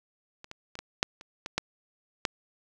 clicks, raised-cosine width 0.2 ms, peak -27 / -23 / -23 / -20 / -6 / -28 / -18 / -9 / -8 dBFS, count 9, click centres 0.444 / 0.514 / 0.754 / 0.79 / 1.029 / 1.211 / 1.461 / 1.58 / 2.252 s, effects none

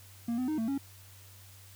triangle tone with pitch steps, 234 / 253.5 / 309.1 / 224.1 / 275.9 Hz, A#3 / B3 / D#4 / A3 / C#4, +7 / +45 / -11 / +32 / -8 cents, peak -27 dBFS, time 0.28-0.78 s, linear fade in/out 5 ms, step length 100 ms, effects added 96 Hz sine -53 dBFS peak until 1.75 s + white hiss -56 dBFS RMS until 1.75 s

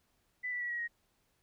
sine tone with pitch steps, 1993 / 1964.4 / 1936.3 / 1908.5 / 1881.1 Hz, B6 / B6 / B6 / A#6 / A#6, +15 / -10 / -35 / +40 / +15 cents, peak -34 dBFS, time 0.43-0.88 s, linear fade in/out 20 ms, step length 90 ms, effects pink hiss -75 dBFS RMS until 1.42 s

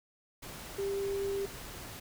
sine tone in noise, 395.7 Hz, G4, 16 cents sharp, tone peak -31 dBFS, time 0.78-1.46 s, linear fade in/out 10 ms, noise pink, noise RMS -45 dBFS, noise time 0.42-2 s, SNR +11 dB, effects none

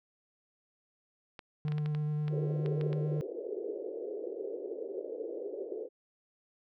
clicks, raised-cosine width 0.3 ms, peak -28 dBFS, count 10, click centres 1.392 / 1.682 / 1.721 / 1.782 / 1.86 / 1.949 / 2.281 / 2.661 / 2.812 / 2.93 s
triangle tone with vibrato, 150.4 Hz, D3, 42 cents sharp, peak -28 dBFS, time 1.65-3.21 s, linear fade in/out 0 ms, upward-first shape square, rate 9.4 Hz, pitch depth 9 cents each way
pink band-pass noise, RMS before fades -39 dBFS, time 2.29-5.89 s, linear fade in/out 50 ms, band 370 to 500 Hz, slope 48 dB/octave
effects none

